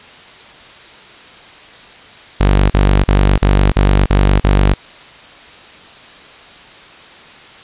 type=tone bursts; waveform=sawtooth; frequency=49 Hz; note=G1; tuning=in tune; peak=-4 dBFS; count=7; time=2.4-4.74 s; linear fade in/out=10 ms; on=300 ms; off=40 ms; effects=white hiss -38 dBFS RMS until 7.63 s + resampled to 8000 Hz